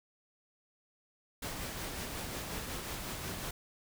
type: noise with tremolo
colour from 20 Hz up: pink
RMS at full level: -39 dBFS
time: 1.42-3.51 s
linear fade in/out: 5 ms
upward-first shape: sine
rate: 5.5 Hz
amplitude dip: 30%
effects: none